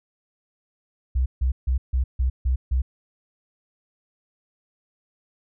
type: tone bursts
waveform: sine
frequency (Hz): 63.9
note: C2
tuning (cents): -40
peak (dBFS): -18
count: 7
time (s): 1.15-2.82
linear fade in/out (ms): 10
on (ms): 110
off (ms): 150
effects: none